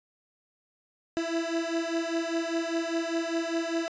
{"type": "beating tone pair", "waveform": "30% pulse", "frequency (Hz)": [329.6, 334.6], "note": ["E4", "E4"], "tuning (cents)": [0, 26], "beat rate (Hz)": 5, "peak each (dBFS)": [-28, -28], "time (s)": [1.17, 3.88], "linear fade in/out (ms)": 0, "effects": ["resampled to 16000 Hz"]}